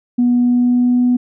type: tone with pitch glide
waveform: sine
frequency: 243.8 to 246.8 Hz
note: B3 to B3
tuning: -22 to -1 cents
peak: -9 dBFS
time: 0.18-1.17 s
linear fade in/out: 10 ms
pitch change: +21 cents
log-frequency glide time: 0.33-1.05 s
effects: tanh soft clip ceiling -6 dBFS